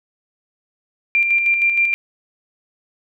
sine tone with tremolo, 2377 Hz, D7, 20 cents sharp, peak -12 dBFS, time 1.15-1.94 s, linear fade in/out 0 ms, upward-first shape square, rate 6.4 Hz, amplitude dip 40%, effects none

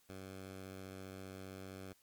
10% pulse tone, 95.2 Hz, F#2, 50 cents sharp, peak -39 dBFS, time 0.09-1.93 s, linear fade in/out 5 ms, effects white hiss -71 dBFS RMS until 2.02 s + MP3 96 kbps

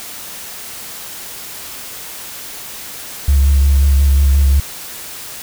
triangle tone with vibrato, 69.3 Hz, C#2, in tune, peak -4 dBFS, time 3.28-4.6 s, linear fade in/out 5 ms, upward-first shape sine, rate 5.6 Hz, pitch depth 32 cents each way, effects tanh soft clip ceiling -5 dBFS + white hiss -30 dBFS RMS until 5.42 s

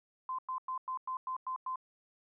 sine tone bursts, 1033 Hz, C6, 22 cents flat, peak -34 dBFS, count 8, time 0.29-1.758 s, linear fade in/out 2 ms, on 96 ms, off 100 ms, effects none

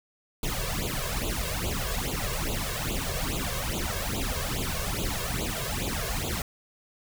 pink noise with flanger, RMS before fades -30 dBFS, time 0.43-6.42 s, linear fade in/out 2 ms, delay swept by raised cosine 0.27 to 1.87 ms, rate 2.4 Hz, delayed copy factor +1, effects none

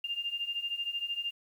sine beating tone pair, 2794 / 2807 Hz, F7 / F7, 0 / +8 cents, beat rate 13 Hz, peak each -37 / -34 dBFS, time 0.04-1.31 s, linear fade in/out 5 ms, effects 10-bit

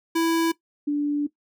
square / sine tone pair in turn, 330 / 291.6 Hz, E4 / D4, +2 / -12 cents, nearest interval major second, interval 214 cents, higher first, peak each -20 dBFS, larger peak neither, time 0.15-0.52 / 0.87-1.27 s, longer second, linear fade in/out 10 ms, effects noise-tail reverb RT60 0.1 s tail -17 dB re dry

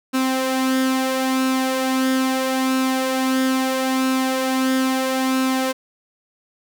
sawtooth tone with flanger, 261.6 Hz, C4, in tune, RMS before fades -20 dBFS, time 0.13-5.73 s, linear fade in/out 20 ms, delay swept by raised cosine 0.74 to 3.24 ms, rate 0.76 Hz, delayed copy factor +0.5, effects none

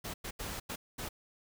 pink noise bursts at uneven times, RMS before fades -40 dBFS, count 5, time 0.04-0.14 / 0.24-0.31 / 0.39-0.6 / 0.69-0.76 / 0.98-1.09 s, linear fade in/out 10 ms, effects none

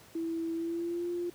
sine tone with pitch glide, 329.6 to 349.2 Hz, E4 to F4, 0 to 0 cents, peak -31 dBFS, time 0.15-1.3 s, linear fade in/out 5 ms, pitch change +100 cents, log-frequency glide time 0.54-1.08 s, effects pink hiss -56 dBFS RMS until 1.34 s + high-pass 80 Hz 12 dB/octave

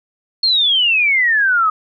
sine exponential sweep, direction down, 4340 to 1243 Hz, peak -11 dBFS, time 0.43-1.7 s, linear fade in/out 5 ms, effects none

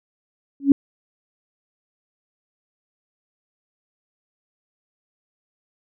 sine tone with exponential growth, 278.6 Hz, C#4, 9 cents sharp, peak -4 dBFS, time 0.6-0.72 s, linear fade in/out 2 ms, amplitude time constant 26 ms, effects none

